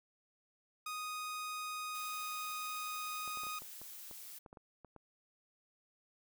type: tone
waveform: sawtooth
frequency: 1244.5 Hz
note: D#6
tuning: in tune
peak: -36 dBFS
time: 0.86-3.59 s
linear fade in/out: 5 ms
type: noise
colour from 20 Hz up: blue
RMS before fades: -50 dBFS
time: 1.94-4.39 s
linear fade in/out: 10 ms
type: clicks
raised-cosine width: 1 ms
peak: -39 dBFS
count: 12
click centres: 3.277 / 3.373 / 3.435 / 3.468 / 3.62 / 3.816 / 4.112 / 4.462 / 4.529 / 4.572 / 4.847 / 4.963 s
effects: none